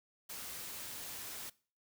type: noise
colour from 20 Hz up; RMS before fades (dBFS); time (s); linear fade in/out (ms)
white; -45; 0.29-1.5; 10
effects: noise-tail reverb RT60 0.4 s tail -21 dB re dry